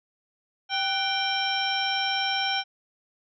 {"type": "harmonic tone with a mistuned harmonic", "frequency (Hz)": 784, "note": "G5", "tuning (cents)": 0, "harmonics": [1, 2, 3, 4, 5, 7], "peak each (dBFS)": [-29, -32, -32, -29, -36, -32], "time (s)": [0.69, 2.64], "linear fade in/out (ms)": 50, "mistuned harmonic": 2, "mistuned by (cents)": -86, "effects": []}